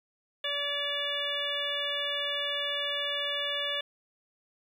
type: harmonic tone with a mistuned harmonic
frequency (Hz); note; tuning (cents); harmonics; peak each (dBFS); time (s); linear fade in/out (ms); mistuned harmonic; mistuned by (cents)
575; D5; -37; 1 / 2 / 3 / 4 / 5 / 6; -37 / -42 / -37 / -41 / -35 / -33; 0.44-3.81; 5; 6; +16
effects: 10-bit